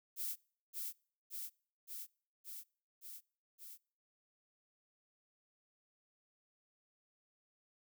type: noise with echo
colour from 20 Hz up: violet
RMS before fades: -40 dBFS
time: 0.16-0.36 s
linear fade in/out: 50 ms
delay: 570 ms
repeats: 6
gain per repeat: -2 dB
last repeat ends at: 3.78 s
effects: noise-tail reverb RT60 0.5 s tail -26 dB re dry